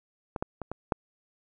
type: clicks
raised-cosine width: 1 ms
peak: -18 / -15 / -21 / -20 / -10 dBFS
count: 5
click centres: 0.362 / 0.425 / 0.617 / 0.716 / 0.922 s
effects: none